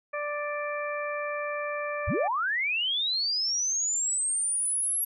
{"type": "harmonic tone", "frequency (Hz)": 588, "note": "D5", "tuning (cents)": 2, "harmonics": [1, 2, 3, 4], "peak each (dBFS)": [-32, -35, -37, -38], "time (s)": [0.13, 2.28], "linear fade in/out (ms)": 10}
{"type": "linear sweep", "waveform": "sine", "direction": "up", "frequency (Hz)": [33.91, 11380], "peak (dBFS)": -25, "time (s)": [2.07, 5.05], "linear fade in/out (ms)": 10}
{"effects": []}